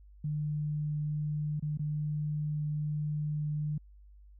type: tone with dropouts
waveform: sine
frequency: 150.2 Hz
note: D3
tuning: 39 cents sharp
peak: -30 dBFS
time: 0.24-3.78 s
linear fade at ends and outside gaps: 5 ms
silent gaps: 1.597-1.624 / 1.774-1.793 s
effects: added 50 Hz sine -52 dBFS peak until 4.39 s